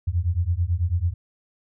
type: beating tone pair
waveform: sine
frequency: 82.7 / 91.8 Hz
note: E2 / F#2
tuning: +6 / -13 cents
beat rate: 9.1 Hz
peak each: -23 dBFS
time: 0.07-1.14 s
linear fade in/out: 10 ms
effects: none